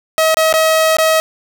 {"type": "tone with dropouts", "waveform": "sawtooth", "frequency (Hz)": 638, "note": "D#5", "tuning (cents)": 43, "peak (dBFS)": -6, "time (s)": [0.18, 1.2], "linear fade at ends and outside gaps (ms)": 0, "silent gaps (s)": [[0.344, 0.37], [0.527, 0.539], [0.968, 0.985]], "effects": []}